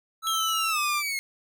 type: tone with pitch glide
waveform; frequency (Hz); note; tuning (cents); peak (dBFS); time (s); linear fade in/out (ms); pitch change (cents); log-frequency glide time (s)
square; 1315 to 1185.1; E6 to D6; -5 to +15; -27; 0.22-1.03; 50; -180; 0.7-0.79
type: exponential sweep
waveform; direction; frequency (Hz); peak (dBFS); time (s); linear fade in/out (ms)
sawtooth; down; 3274 to 2144; -24; 0.27-1.19; 0
effects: none